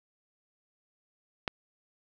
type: click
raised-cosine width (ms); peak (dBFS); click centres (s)
0.3; -13; 1.478
effects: none